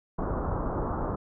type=low-pass noise; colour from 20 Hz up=pink; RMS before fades=-30 dBFS; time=0.18-1.16 s; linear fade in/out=10 ms; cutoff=1300 Hz; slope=48 dB/octave; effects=none

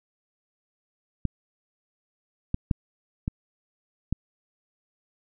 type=clicks; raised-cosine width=5 ms; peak=-12 / -12 / -9 / -14 / -12 dBFS; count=5; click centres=1.253 / 2.544 / 2.712 / 3.279 / 4.126 s; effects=none

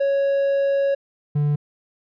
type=tone pair in turn; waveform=triangle; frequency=554.4 / 146.84 Hz; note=C#5 / D3; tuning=0 / 0 cents; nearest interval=octave + major seventh; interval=2300 cents; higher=first; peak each=-15 dBFS; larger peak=neither; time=0-0.95 / 1.35-1.56 s; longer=first; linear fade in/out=10 ms; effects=resampled to 11025 Hz

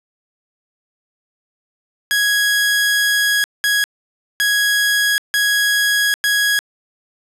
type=tone bursts at uneven times; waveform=sawtooth; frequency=1661.2 Hz; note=G#6; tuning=in tune; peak=-10 dBFS; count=5; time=2.11-3.44 / 3.64-3.84 / 4.4-5.18 / 5.34-6.14 / 6.24-6.59 s; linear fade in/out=0 ms; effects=resampled to 32000 Hz + 7-bit

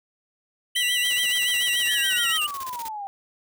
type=tone with vibrato; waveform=square; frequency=2960 Hz; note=F#7; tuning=in tune; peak=-23 dBFS; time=0.75-2.47 s; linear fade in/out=10 ms; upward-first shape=sine; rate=7 Hz; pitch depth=130 cents each way
type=tone with pitch glide; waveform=sawtooth; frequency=1967 to 1904.4 Hz; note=B6 to A#6; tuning=-7 to +37 cents; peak=-22 dBFS; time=0.76-2.37 s; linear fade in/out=2 ms; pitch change=-56 cents; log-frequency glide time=1.46-2.25 s
type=noise with tremolo; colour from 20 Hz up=white; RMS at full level=-37 dBFS; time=1.04-2.89 s; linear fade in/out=10 ms; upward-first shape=square; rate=16 Hz; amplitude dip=80%
type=exponential sweep; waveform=sine; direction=down; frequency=1800 to 780 Hz; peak=-30 dBFS; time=1.87-3.07 s; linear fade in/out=0 ms
effects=none

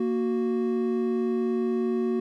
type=tone pair together; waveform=triangle; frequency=233.1 / 370 Hz; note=A#3 / F#4; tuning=0 / 0 cents; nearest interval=minor sixth; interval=800 cents; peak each=-24 dBFS; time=0-2.2 s; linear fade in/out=5 ms; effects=none

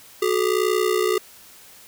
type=ring-modulated tone; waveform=square; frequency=400.4 Hz; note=G4; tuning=37 cents sharp; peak=-16 dBFS; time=0.22-1.18 s; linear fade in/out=0 ms; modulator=30.7 Hz; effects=white hiss -47 dBFS RMS until 1.87 s

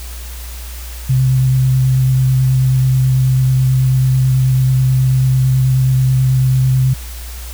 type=tone with vibrato; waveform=sine; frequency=130.1 Hz; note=C3; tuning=9 cents flat; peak=-9 dBFS; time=1.09-6.94 s; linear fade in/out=10 ms; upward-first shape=triangle; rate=9.2 Hz; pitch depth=18 cents each way; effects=added 60 Hz sine -26 dBFS peak until 7.53 s + white hiss -34 dBFS RMS until 7.53 s

